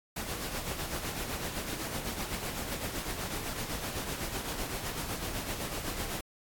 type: noise with tremolo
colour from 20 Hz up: pink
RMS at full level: -35 dBFS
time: 0.16-6.21 s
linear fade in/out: 5 ms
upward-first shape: sine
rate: 7.9 Hz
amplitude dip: 45%
effects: AAC 64 kbps